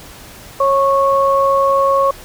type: tone pair together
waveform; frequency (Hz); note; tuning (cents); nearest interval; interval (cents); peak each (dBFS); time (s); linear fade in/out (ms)
sine; 547.8 / 1102; C#5 / C#6; -21 / -11; octave; 1210; -13; 0.6-2.11; 5
effects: pink hiss -37 dBFS RMS until 2.24 s